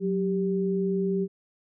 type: tone pair together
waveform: sine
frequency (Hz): 185 / 392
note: F#3 / G4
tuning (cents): 0 / 0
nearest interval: octave + minor second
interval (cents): 1300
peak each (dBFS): -26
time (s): 0-1.28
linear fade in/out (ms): 50
effects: none